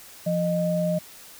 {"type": "tone pair together", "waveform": "sine", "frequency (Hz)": [172.8, 615.8], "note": ["F3", "D#5"], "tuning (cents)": [-18, -18], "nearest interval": "octave + minor seventh", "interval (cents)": 2200, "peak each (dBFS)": -24, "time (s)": [0.26, 0.99], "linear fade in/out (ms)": 10, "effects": ["white hiss -46 dBFS RMS until 1.39 s"]}